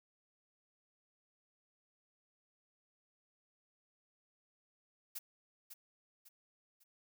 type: noise with echo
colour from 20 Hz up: blue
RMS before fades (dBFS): -43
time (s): 5.15-5.19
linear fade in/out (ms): 10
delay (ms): 550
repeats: 3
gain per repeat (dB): -8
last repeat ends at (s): 6.84
effects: none